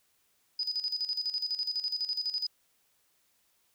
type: tone with tremolo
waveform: sine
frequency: 4978 Hz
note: D#8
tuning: in tune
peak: -28 dBFS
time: 0.59-2.47 s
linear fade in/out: 5 ms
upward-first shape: square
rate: 12 Hz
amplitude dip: 70%
effects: white hiss -71 dBFS RMS until 3.74 s